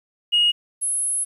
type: tone pair in turn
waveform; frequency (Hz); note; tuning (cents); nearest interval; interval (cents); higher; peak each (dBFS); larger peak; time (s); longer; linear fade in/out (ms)
sine; 2875 / 10637; F7 / E9; +50 / +15; octave + major seventh; 2265; second; -13 / -20; first; 0.32-0.52 / 0.81-1.25; second; 20
effects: tanh soft clip ceiling -11 dBFS + 9-bit